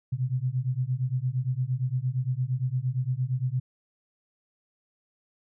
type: beating tone pair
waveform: sine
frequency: 123.47 / 132.17 Hz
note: B2 / C3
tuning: 0 / +18 cents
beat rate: 8.7 Hz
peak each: -28 dBFS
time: 0.12-3.6 s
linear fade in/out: 10 ms
effects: none